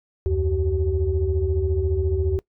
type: tone cluster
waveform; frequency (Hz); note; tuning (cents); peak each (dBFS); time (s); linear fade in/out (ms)
sine; 73.8 / 88.2 / 381.1; D2 / F2 / G4; +9 / +18 / -49; -23; 0.26-2.39; 0
effects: noise-tail reverb RT60 0.1 s tail -21 dB re dry + tanh soft clip ceiling -11 dBFS